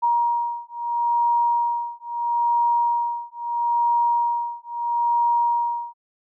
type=beating tone pair; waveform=sine; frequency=946 / 946.76 Hz; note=A#5 / A#5; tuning=+25 / +27 cents; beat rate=0.76 Hz; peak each=-22 dBFS; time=0.02-5.94 s; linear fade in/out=20 ms; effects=none